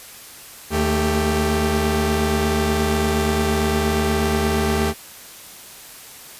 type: tone cluster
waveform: sawtooth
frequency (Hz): 76.6 / 221.3 / 393.4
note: D#2 / A3 / G4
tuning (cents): -27 / +10 / +6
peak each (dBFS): -18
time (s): 0.7-4.94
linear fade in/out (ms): 50
effects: white hiss -40 dBFS RMS until 6.39 s + resampled to 32000 Hz